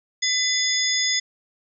sine tone cluster, 2013 / 3491 / 5030 / 6640 Hz, B6 / A7 / D#8 / G#8, +33 / -14 / +18 / -1 cents, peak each -25 dBFS, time 0.22-1.2 s, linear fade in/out 10 ms, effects none

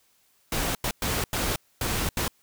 pink noise bursts at uneven times, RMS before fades -27 dBFS, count 6, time 0.52-0.75 / 0.84-0.91 / 1.02-1.24 / 1.33-1.56 / 1.81-2.09 / 2.17-2.28 s, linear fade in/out 2 ms, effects white hiss -65 dBFS RMS until 2.42 s

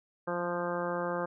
harmonic tone with a mistuned harmonic, 174.61 Hz, F3, in tune, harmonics 1 / 2 / 3 / 4 / 5 / 6 / 7 / 8 / 9, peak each -39 / -38 / -34 / -42 / -40 / -41 / -40 / -47 / -42 dBFS, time 0.27-1.26 s, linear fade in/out 10 ms, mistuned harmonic 1, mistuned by +19 cents, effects none

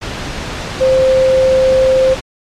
sine tone in noise, 523.3 Hz, C5, in tune, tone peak -7 dBFS, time 0.8-2.15 s, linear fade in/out 20 ms, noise pink, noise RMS -22 dBFS, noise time 0.01-2.21 s, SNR +12 dB, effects low-pass 5000 Hz 12 dB/octave + MP3 64 kbps

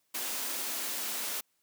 white high-pass noise, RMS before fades -35 dBFS, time 0.14-1.41 s, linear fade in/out 10 ms, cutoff 200 Hz, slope 96 dB/octave, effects white hiss -75 dBFS RMS until 1.62 s + high-pass 100 Hz 12 dB/octave

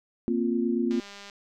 sine chord, Bb suspended second, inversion none, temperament equal, 233.1 / 261.6 / 349.2 Hz, Bb3 / C4 / F4, 0 / 0 / 0 cents, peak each -26 / -29 / -28 dBFS, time 0.28-1 s, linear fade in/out 0 ms
click train, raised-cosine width 0.2 ms, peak -27 dBFS, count 79, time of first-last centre 0.91-1.298 s, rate 201 Hz
effects none

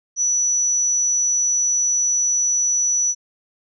sine tone, 5920 Hz, F#8, in tune, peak -16 dBFS, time 0.16-3.15 s, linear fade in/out 50 ms, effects none

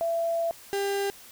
sine / 35% pulse tone pair in turn, 670 / 398.4 Hz, E5 / G4, +28 / +28 cents, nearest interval major sixth, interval 900 cents, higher first, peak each -24 dBFS, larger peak neither, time 0.01-0.51 / 0.73-1.1 s, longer first, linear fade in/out 0 ms, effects white hiss -49 dBFS RMS until 1.31 s

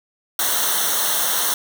white noise with comb filter, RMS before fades -20 dBFS, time 0.39-1.54 s, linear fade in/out 2 ms, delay 0.41 ms, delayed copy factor -0.85, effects none

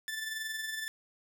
sawtooth tone with amplitude modulation, 1760 Hz, A6, in tune, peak -30 dBFS, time 0.08-0.88 s, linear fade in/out 0 ms, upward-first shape sine, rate 21.6 Hz, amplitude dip 45%, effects none

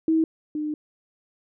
sine tone pair in turn, 321.2 / 302.5 Hz, E4 / D#4, -45 / -49 cents, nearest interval minor second, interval 104 cents, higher first, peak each -17 / -25 dBFS, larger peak first, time 0.08-0.24 / 0.55-0.74 s, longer second, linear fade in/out 2 ms, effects none

